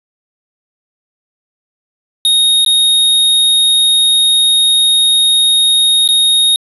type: tone with dropouts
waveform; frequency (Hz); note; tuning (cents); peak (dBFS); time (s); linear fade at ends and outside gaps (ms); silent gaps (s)
square; 3729; A#7; 0; -8; 2.25-6.56; 1; 2.648-2.662 / 6.077-6.088
effects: resampled to 32000 Hz